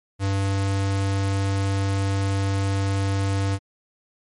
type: tone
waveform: square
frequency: 98 Hz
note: G2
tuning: in tune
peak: -21 dBFS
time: 0.19-3.59 s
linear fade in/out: 50 ms
effects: MP3 48 kbps